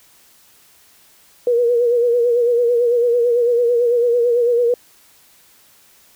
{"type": "tone with vibrato", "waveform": "sine", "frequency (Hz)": 478.2, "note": "A#4", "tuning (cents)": 44, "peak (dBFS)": -12, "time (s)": [1.47, 4.74], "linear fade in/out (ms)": 2, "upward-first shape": "sine", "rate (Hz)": 9, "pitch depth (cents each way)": 50, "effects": ["white hiss -51 dBFS RMS until 6.15 s"]}